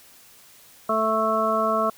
harmonic tone, 220 Hz, A3, in tune, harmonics 1 / 2 / 3 / 5 / 6, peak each -29 / -29 / -24 / -24 / -26 dBFS, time 0.89-1.9 s, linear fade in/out 5 ms, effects white hiss -51 dBFS RMS until 1.97 s

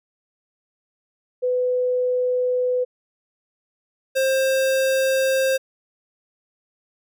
sine / square tone pair in turn, 500 / 530.3 Hz, B4 / C5, +21 / +23 cents, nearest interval minor second, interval 102 cents, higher second, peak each -18 dBFS, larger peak neither, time 1.42-2.85 / 4.15-5.58 s, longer neither, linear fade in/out 20 ms, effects none

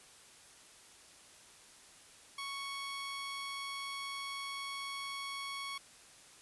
15% pulse tone, 1109 Hz, C#6, in tune, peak -33 dBFS, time 2.38-5.78 s, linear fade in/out 5 ms, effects white hiss -58 dBFS RMS until 6.41 s + resampled to 24000 Hz

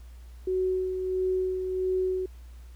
sine tone with tremolo, 372.2 Hz, F#4, 10 cents sharp, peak -23 dBFS, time 0.47-2.26 s, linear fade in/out 5 ms, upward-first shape sine, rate 1.5 Hz, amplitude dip 45%, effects added 60 Hz sine -43 dBFS peak until 2.75 s + pink hiss -61 dBFS RMS until 2.75 s

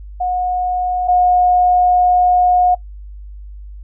sine tone pair in turn, 726 / 721.8 Hz, F#5 / F#5, -33 / -43 cents, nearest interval unison, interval 10 cents, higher first, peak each -15 / -9 dBFS, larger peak second, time 0.2-1.08 / 1.08-2.75 s, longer second, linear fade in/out 10 ms, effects noise-tail reverb RT60 0.1 s tail -20 dB re dry + added 50 Hz sine -30 dBFS peak until 3.83 s

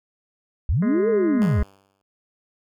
sine linear two-way sweep, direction up then down, 51.91 to 466.2 to 51.91 Hz, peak -17 dBFS, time 0.69-1.63 s, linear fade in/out 0 ms, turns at 1.09 s
harmonic tone, 207.7 Hz, G#3, in tune, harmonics 1 / 2 / 3 / 5 / 6 / 7 / 8 / 9 / 10, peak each -26 / -32 / -36 / -40 / -42 / -43 / -44 / -45 / -46 dBFS, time 0.82-1.63 s, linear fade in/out 5 ms
5% pulse tone with exponential decay, 98 Hz, G2, in tune, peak -21 dBFS, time 1.42-2.02 s, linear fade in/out 0 ms, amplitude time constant 130 ms
effects none

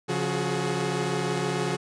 sawtooth tone cluster, 138.7 / 175.6 / 367.8 / 422.6 Hz, C#3 / F3 / F#4 / G#4, +1 / +10 / -10 / +30 cents, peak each -27 dBFS, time 0.08-1.77 s, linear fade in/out 20 ms, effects resampled to 22050 Hz

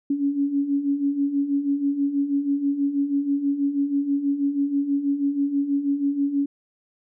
sine beating tone pair, 277.2 / 283.4 Hz, C#4 / C#4, 0 / +38 cents, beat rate 6.2 Hz, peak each -27 / -21 dBFS, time 0.1-6.46 s, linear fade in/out 5 ms, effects none

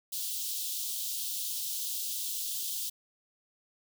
white high-pass noise, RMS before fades -35 dBFS, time 0.12-2.9 s, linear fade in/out 10 ms, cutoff 3100 Hz, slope 48 dB/octave, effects none

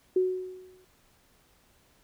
sine tone with exponential decay, 370 Hz, F#4, in tune, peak -19 dBFS, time 0.16-0.85 s, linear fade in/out 5 ms, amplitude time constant 150 ms, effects pink hiss -64 dBFS RMS until 2.03 s

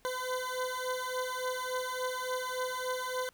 20% pulse beating tone pair, 506 / 509.5 Hz, B4 / C5, +42 / -46 cents, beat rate 3.5 Hz, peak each -31 / -31 dBFS, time 0.05-3.29 s, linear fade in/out 0 ms, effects pink hiss -66 dBFS RMS until 3.33 s

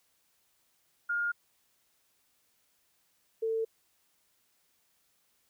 sine tone pair in turn, 1417 / 447.9 Hz, F6 / A4, +25 / +31 cents, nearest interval octave + minor sixth, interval 1994 cents, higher first, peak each -28 dBFS, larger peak neither, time 1.09-1.32 / 3.42-3.65 s, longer neither, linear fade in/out 10 ms, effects white hiss -72 dBFS RMS until 5.49 s

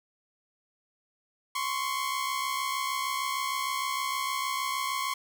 sawtooth tone pair together, 1042.2 / 1108.7 Hz, C6 / C#6, -7 / 0 cents, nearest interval minor second, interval 107 cents, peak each -28 dBFS, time 1.55-5.14 s, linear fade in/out 5 ms, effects none

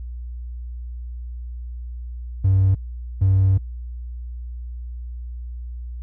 triangle tone bursts at uneven times, 95.8 Hz, G2, 39 cents flat, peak -10 dBFS, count 2, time 2.44-2.75 / 3.21-3.58 s, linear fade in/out 10 ms, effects tanh soft clip ceiling -9 dBFS + added 60 Hz sine -29 dBFS peak until 6.02 s

